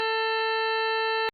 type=harmonic tone with a mistuned harmonic; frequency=444.9 Hz; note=A4; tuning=19 cents sharp; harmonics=1 / 2 / 3 / 4 / 5 / 6 / 7 / 9 / 10; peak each=-28 / -29 / -34 / -31 / -42 / -34 / -39 / -36 / -43 dBFS; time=0-1.29 s; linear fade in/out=0 ms; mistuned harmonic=5; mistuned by=-73 cents; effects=Opus 32 kbps